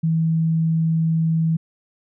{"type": "tone", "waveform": "sine", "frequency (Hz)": 162.2, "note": "E3", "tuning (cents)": -28, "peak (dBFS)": -16, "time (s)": [0.03, 1.57], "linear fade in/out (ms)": 10, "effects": []}